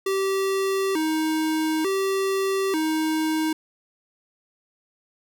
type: tone with vibrato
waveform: square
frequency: 349.2 Hz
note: F4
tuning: in tune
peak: -22 dBFS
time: 0.06-3.53 s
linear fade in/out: 5 ms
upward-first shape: square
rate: 0.56 Hz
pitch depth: 180 cents each way
effects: none